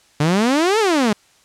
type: exponential two-way sweep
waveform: sawtooth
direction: up then down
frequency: 142.6 to 460 to 198.6 Hz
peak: -10 dBFS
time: 0.2-1.13 s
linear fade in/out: 5 ms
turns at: 0.79 s
effects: white hiss -54 dBFS RMS until 1.44 s + low-pass 8000 Hz 12 dB/octave